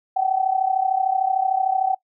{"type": "tone with amplitude modulation", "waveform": "sine", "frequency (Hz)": 761, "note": "F#5", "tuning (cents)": 48, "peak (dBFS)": -14, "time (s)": [0.16, 1.95], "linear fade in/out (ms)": 10, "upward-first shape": "sine", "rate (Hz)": 33.3, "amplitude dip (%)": 80, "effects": ["noise-tail reverb RT60 0.1 s tail -22 dB re dry"]}